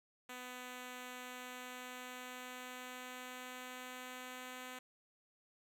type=tone with pitch glide; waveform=5% pulse; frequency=250.2 to 253.5 Hz; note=B3 to B3; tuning=+23 to +45 cents; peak=-35 dBFS; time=0.29-4.79 s; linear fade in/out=5 ms; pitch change=+22 cents; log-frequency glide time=1.17-4.65 s; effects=none